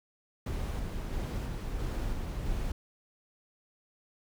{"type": "noise with tremolo", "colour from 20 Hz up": "brown", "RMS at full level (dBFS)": -33, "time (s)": [0.46, 2.72], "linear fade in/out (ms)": 5, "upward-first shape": "square", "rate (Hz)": 1.5, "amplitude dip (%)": 25, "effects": []}